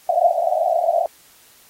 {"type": "band-pass noise", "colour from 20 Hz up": "pink", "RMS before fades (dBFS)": -18, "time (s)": [0.09, 1.06], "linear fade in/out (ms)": 2, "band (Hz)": [630, 720], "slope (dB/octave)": 96, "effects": ["white hiss -51 dBFS RMS until 1.69 s", "AAC 48 kbps"]}